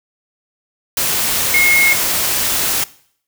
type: tone in noise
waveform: sine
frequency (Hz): 2159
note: C#7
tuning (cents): -46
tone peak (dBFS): -10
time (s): 1.54-1.93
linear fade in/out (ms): 2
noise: white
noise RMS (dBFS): -17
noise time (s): 0.97-2.84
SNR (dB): +4
effects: noise-tail reverb RT60 0.6 s tail -20 dB re dry